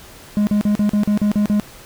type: tone bursts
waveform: triangle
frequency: 207.7 Hz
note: G#3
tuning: in tune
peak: -11 dBFS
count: 9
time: 0.37-1.598 s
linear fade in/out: 0 ms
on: 100 ms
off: 41 ms
effects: pink hiss -41 dBFS RMS until 1.85 s